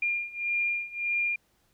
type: beating tone pair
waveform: sine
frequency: 2404 / 2405.7 Hz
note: D7 / D7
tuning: +40 / +41 cents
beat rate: 1.7 Hz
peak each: -31 / -29 dBFS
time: 0.02-1.36 s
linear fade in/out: 5 ms
effects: pink hiss -69 dBFS RMS until 1.73 s